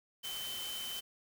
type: tone in noise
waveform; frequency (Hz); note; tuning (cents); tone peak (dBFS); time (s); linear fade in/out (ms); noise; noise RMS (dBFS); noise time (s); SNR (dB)
sine; 3068; G7; -38; -40; 0.23-1.01; 20; white; -44; 0.23-1.01; +1
effects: none